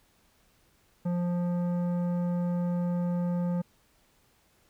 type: tone with tanh clipping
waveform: triangle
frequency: 175.6 Hz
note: F3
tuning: 10 cents sharp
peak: -28 dBFS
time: 1.05-3.62 s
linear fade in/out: 10 ms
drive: 16 dB
effects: pink hiss -66 dBFS RMS until 4.69 s